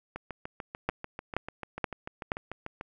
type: two click trains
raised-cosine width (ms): 0.5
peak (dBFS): -12 / -22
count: 4 / 19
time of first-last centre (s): 0.89-2.319 / 0.16-2.811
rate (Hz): 2.1 / 6.79
effects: none